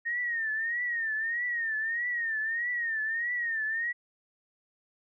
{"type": "tone with vibrato", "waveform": "sine", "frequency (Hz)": 1844, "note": "A#6", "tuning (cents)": -19, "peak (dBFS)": -28, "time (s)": [0.05, 3.93], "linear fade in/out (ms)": 20, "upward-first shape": "triangle", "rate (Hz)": 1.6, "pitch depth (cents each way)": 120, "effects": []}